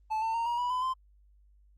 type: tone with pitch steps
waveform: triangle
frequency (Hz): 872 / 897.6 / 923.9 / 950.9 / 978.8 / 1007.5 / 1037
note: A5 / A5 / A#5 / A#5 / B5 / B5 / C6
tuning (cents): -16 / +34 / -16 / +34 / -16 / +34 / -16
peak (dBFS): -26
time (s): 0.1-0.94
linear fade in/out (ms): 20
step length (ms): 120
effects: added 50 Hz sine -58 dBFS peak until 1.77 s + Opus 24 kbps